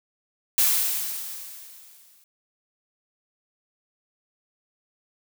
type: noise with exponential decay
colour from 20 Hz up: blue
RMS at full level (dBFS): -18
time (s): 0.58-2.24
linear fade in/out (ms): 1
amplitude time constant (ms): 360
effects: none